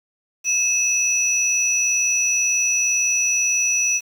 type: tone pair together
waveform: sine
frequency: 2600 / 5881 Hz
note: E7 / F#8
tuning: -24 / -11 cents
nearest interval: octave + major second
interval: 1413 cents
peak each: -21 / -17 dBFS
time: 0.44-4.01 s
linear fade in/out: 50 ms
effects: tanh soft clip ceiling -11 dBFS + 7-bit